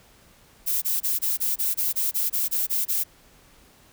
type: noise bursts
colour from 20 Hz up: violet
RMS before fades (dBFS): -24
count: 13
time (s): 0.66-3.04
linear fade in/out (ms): 20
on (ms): 160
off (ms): 25
effects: pink hiss -55 dBFS RMS until 3.92 s